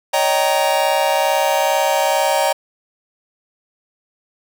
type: chord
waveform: 45% pulse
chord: Eb dominant seventh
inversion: third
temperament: just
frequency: 560 / 622.3 / 777.8 / 933.4 Hz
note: Db5 / Eb5 / G5 / Bb5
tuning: +18 / 0 / -14 / +2 cents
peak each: -20 dBFS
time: 0.13-2.53 s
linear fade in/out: 10 ms
effects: none